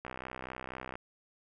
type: click train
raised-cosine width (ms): 0.5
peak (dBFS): -25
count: 59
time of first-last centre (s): 0.05-0.955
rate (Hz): 64.1
effects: none